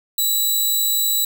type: tone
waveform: 10% pulse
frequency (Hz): 3932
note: B7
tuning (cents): -8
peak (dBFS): -9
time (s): 0.18-1.25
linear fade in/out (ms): 5
effects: none